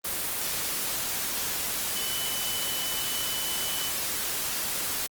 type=tone in noise; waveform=sine; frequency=3000 Hz; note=F#7; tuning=23 cents sharp; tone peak=-35 dBFS; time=1.95-3.91 s; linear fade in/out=10 ms; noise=white; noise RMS=-30 dBFS; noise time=0.04-5.07 s; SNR=-8 dB; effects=Opus 24 kbps